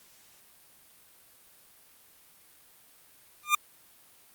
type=tone with exponential growth; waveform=25% pulse; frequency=1200 Hz; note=D6; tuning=37 cents sharp; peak=-13 dBFS; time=3.43-3.55 s; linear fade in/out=5 ms; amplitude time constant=25 ms; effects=white hiss -58 dBFS RMS until 4.34 s + Opus 48 kbps